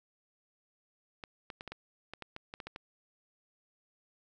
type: clicks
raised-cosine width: 0.3 ms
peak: -26 dBFS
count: 12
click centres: 1.238 / 1.502 / 1.609 / 1.677 / 1.72 / 2.136 / 2.223 / 2.364 / 2.539 / 2.602 / 2.67 / 2.761 s
effects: none